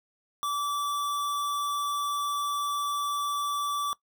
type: tone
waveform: square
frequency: 1158 Hz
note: D6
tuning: 25 cents flat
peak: -28 dBFS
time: 0.43-3.93 s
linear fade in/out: 0 ms
effects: noise-tail reverb RT60 0.1 s tail -20 dB re dry